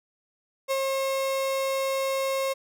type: tone with ADSR envelope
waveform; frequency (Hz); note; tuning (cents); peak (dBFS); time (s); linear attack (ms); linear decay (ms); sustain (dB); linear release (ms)
35% pulse; 538; C5; +48; -21; 0.68-2.54; 32; 45; -2; 19
effects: none